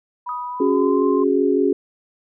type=tone with pitch glide; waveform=sine; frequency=980 to 1050.3 Hz; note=B5 to C6; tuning=-14 to +6 cents; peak=-26 dBFS; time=0.26-1.24 s; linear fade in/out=10 ms; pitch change=+120 cents; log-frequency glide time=0.49-1.03 s
type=tone with exponential decay; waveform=sine; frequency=1249 Hz; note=D#6; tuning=6 cents sharp; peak=-25 dBFS; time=0.29-1.03 s; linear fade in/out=1 ms; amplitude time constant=160 ms
type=chord; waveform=sine; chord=C# suspended fourth; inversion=none; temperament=equal; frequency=277.2 / 370 / 415.3 Hz; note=C#4 / F#4 / G#4; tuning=0 / 0 / 0 cents; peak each=-19 dBFS; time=0.6-1.73 s; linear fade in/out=5 ms
effects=none